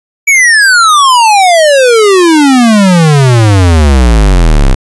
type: exponential sweep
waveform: square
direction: down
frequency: 2309 to 31.04 Hz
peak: -3 dBFS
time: 0.27-4.75 s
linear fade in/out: 10 ms
effects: resampled to 24000 Hz